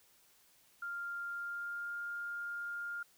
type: tone with pitch glide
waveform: sine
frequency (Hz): 1396.9 to 1407.4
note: F6 to F6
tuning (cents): 0 to +13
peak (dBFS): -38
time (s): 0.82-3.03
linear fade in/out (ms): 5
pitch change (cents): +13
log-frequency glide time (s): 1.3-1.93
effects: white hiss -67 dBFS RMS until 3.17 s